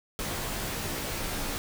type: noise with comb filter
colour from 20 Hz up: pink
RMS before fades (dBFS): -33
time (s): 0.19-1.58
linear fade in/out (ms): 0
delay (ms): 16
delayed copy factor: -0.65
effects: none